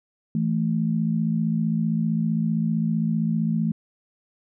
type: tone pair together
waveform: sine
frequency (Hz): 164.81 / 220.2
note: E3 / A3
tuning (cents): 0 / +2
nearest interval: perfect fourth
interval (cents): 502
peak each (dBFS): -23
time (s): 0.35-3.72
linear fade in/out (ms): 2
effects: none